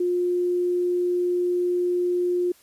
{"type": "tone", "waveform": "sine", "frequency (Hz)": 355.5, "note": "F4", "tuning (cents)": 31, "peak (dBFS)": -20, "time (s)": [0, 2.52], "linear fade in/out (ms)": 5, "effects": ["white hiss -56 dBFS RMS until 2.62 s", "resampled to 32000 Hz"]}